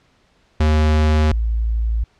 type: tone pair in turn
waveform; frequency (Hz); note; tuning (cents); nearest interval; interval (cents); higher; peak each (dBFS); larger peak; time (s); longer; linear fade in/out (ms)
square / sine; 77 / 55.97; D#2 / A1; -17 / +30; tritone; 553; first; -13 / -16; first; 0.6-1.32 / 1.32-2.04; neither; 5
effects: pink hiss -58 dBFS RMS until 2.19 s + low-pass 5000 Hz 12 dB/octave